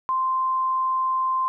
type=tone; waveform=sine; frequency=1043 Hz; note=C6; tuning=6 cents flat; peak=-20 dBFS; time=0.09-1.48 s; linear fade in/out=0 ms; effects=none